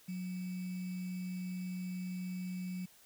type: tone with sample-and-hold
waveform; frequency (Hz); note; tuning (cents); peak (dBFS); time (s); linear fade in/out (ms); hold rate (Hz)
sine; 182.4; F#3; -24; -37; 0.08-2.86; 10; 2450
effects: white hiss -62 dBFS RMS until 3.05 s